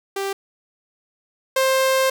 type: tone pair in turn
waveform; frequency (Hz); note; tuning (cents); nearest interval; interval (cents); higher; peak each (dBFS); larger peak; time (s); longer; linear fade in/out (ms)
sawtooth; 392.6 / 527.9; G4 / C5; +3 / +15; perfect fourth; 512; second; -19 / -12; second; 0.16-0.33 / 1.56-2.1; second; 5
effects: none